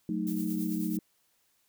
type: chord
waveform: sine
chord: D# diminished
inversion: first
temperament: equal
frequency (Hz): 185 / 220 / 311.1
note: F#3 / A3 / D#4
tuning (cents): 0 / 0 / 0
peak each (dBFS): -33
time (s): 0.09-0.99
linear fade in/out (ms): 2
type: noise with tremolo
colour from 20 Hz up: violet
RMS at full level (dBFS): -41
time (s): 0.27-0.97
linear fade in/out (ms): 0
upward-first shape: triangle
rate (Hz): 9.2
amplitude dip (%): 60
effects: white hiss -71 dBFS RMS until 1.68 s